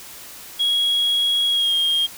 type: tone with pitch glide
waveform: sine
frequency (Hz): 3313 to 3232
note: G#7 to G#7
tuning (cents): -5 to -48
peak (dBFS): -14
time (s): 0.59-2.07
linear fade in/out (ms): 20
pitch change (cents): -43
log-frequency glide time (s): 1.5-1.74
effects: tanh soft clip ceiling -15 dBFS + white hiss -39 dBFS RMS until 2.17 s